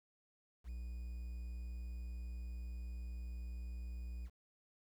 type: tone with quantisation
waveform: triangle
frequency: 60.1 Hz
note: B1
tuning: 46 cents flat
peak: -40 dBFS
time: 0.64-4.3 s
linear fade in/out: 50 ms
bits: 11
effects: none